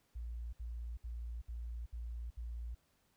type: tone bursts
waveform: sine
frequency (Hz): 58.27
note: A#1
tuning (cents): 0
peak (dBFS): -40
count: 6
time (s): 0.15-2.75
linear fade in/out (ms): 10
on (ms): 380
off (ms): 64
effects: pink hiss -75 dBFS RMS until 3.16 s